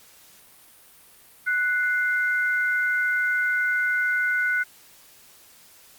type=tone pair together; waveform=sine; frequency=1480 / 2093 Hz; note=F#6 / C7; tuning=0 / 0 cents; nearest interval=tritone; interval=600 cents; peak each=-21 / -28 dBFS; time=1.46-4.64 s; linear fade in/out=20 ms; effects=white hiss -52 dBFS RMS until 5.98 s + Opus 48 kbps